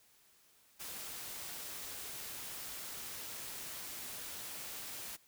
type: noise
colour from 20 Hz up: white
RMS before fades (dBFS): -45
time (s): 0.79-5.17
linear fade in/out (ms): 20
effects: white hiss -67 dBFS RMS until 5.27 s